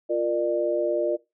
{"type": "chord", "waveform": "sine", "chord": "Bb major", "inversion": "second", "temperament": "equal with one note detuned", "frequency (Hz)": [349.2, 466.2, 599], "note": ["F4", "Bb4", "D5"], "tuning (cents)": [0, 0, 34], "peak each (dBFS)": [-26, -28, -24], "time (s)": [0.09, 1.17], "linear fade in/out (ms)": 20, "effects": ["noise-tail reverb RT60 0.2 s tail -18 dB re dry"]}